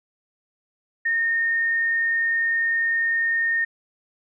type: tone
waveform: sine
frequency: 1835 Hz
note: A#6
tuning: 28 cents flat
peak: -19 dBFS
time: 1.05-3.65 s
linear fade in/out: 10 ms
effects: none